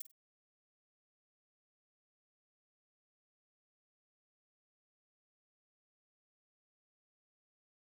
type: noise with echo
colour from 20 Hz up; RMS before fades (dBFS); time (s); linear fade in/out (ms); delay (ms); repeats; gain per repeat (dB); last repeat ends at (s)
violet; -41; 0-0.02; 5; 48; 2; -13; 0.116
effects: none